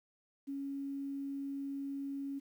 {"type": "tone with quantisation", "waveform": "sine", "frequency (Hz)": 277.2, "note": "C#4", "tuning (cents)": 0, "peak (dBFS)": -37, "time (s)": [0.47, 2.4], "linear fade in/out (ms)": 20, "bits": 11, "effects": []}